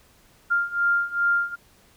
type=beating tone pair; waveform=sine; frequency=1396.9 / 1399.4 Hz; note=F6 / F6; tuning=0 / +3 cents; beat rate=2.5 Hz; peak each=-24 / -22 dBFS; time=0.5-1.56 s; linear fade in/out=20 ms; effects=pink hiss -57 dBFS RMS until 1.96 s